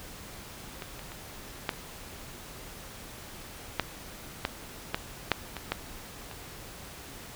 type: clicks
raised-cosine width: 0.3 ms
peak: -21 / -25 / -26 / -11 / -30 / -9 / -11 / -11 / -6 / -19 / -11 / -27 dBFS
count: 12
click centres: 0.822 / 0.993 / 1.119 / 1.692 / 1.736 / 3.797 / 4.451 / 4.945 / 5.317 / 5.567 / 5.72 / 6.313 s
effects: pink hiss -45 dBFS RMS until 7.35 s